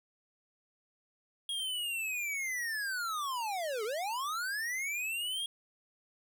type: linear two-way sweep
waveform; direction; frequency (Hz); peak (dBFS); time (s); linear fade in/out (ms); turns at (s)
square; down then up; 3292 to 406.5 to 3292; -34; 1.49-5.46; 2; 3.84
effects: none